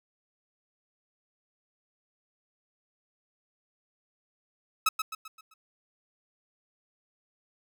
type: tone with echo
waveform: sawtooth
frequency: 1291 Hz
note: E6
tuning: 37 cents flat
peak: -17 dBFS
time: 4.86-4.89 s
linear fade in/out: 5 ms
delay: 130 ms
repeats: 5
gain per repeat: -7 dB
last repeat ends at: 5.54 s
effects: none